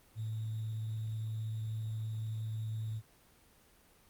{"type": "tone with sample-and-hold", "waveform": "sine", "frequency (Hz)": 110, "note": "A2", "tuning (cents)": 0, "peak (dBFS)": -35, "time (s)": [0.15, 3.02], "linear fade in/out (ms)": 50, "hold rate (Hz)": 3675, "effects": ["pink hiss -64 dBFS RMS until 4.09 s", "Opus 24 kbps"]}